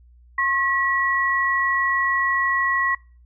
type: tone pair together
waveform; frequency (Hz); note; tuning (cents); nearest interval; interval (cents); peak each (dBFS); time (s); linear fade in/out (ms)
sine; 1080 / 1926.6; C#6 / B6; -45 / -43; minor seventh; 1002; -22 / -20; 0.38-2.95; 5
effects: noise-tail reverb RT60 0.4 s tail -25 dB re dry + added 60 Hz sine -48 dBFS peak until 3.25 s